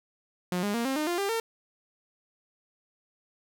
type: tone with pitch steps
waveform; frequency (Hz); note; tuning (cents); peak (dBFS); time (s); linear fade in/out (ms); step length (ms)
sawtooth; 179.3 / 204.8 / 233.9 / 267.1 / 305 / 348.4 / 397.9 / 454.4; F3 / G#3 / A#3 / C4 / D#4 / F4 / G4 / A#4; +46 / -24 / +6 / +36 / -34 / -4 / +26 / -44; -23; 0.52-1.4; 2; 110
effects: none